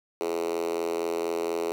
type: tone with high-pass filter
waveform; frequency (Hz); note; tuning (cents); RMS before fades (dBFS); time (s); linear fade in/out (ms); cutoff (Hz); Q
5% pulse; 84.2; E2; +37; -29; 0.21-1.72; 0; 390; 6.1
effects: none